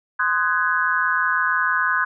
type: chord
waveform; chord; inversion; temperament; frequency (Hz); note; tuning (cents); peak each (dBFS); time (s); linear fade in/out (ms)
sine; Ab dominant seventh; first; just; 1038.3 / 1245.9 / 1495.1 / 1661.2; C6 / Eb6 / Gb6 / Ab6; -14 / +2 / +18 / 0; -24 / -25 / -21 / -23; 0.19-2.05; 10
effects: none